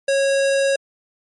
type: tone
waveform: square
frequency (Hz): 549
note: C#5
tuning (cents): -17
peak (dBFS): -16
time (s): 0.08-0.76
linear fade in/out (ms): 5
effects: MP3 48 kbps